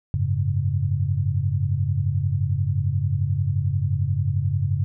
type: chord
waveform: sine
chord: F# suspended second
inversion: none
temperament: equal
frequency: 92.5 / 103.83 / 138.59 Hz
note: F#2 / G#2 / C#3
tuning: 0 / 0 / 0 cents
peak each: -24 dBFS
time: 0.14-4.84 s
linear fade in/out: 0 ms
effects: none